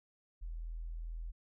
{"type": "tone", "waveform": "sine", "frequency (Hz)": 41.2, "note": "E1", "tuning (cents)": 0, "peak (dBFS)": -39, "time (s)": [0.41, 1.32], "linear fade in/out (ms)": 20, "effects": []}